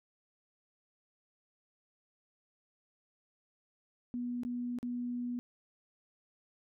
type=tone with dropouts; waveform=sine; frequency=243.7 Hz; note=B3; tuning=23 cents flat; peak=-34 dBFS; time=4.14-5.39 s; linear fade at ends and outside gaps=0 ms; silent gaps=4.434-4.45 / 4.787-4.829 s; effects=none